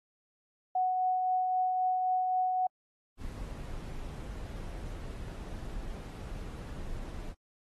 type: tone with tremolo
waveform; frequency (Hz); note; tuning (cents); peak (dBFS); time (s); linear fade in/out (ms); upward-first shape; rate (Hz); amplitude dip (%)
sine; 740; F#5; 0; -25; 0.75-2.67; 5; triangle; 3.8; 30
type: noise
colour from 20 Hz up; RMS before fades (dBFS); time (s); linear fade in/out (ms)
brown; -40; 3.17-7.35; 50
effects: AAC 32 kbps